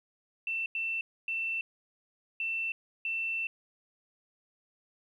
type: tone bursts at uneven times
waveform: sine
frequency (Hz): 2680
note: E7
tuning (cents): +28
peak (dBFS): -30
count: 5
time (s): 0.47-0.66 / 0.75-1.01 / 1.28-1.61 / 2.4-2.72 / 3.05-3.47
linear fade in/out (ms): 2
effects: 11-bit